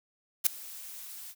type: noise with ADSR envelope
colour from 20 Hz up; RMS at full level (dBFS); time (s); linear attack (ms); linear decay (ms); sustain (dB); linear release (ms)
blue; -20; 0.44-1.35; 26; 3; -24; 52
effects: none